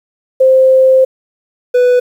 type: tone pair in turn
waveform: sine / triangle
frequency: 523.3 / 495.1 Hz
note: C5 / B4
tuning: 0 / +4 cents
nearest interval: minor second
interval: 96 cents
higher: first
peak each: -4 dBFS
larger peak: neither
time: 0.4-1.05 / 1.74-2 s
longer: first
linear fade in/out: 10 ms
effects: 7-bit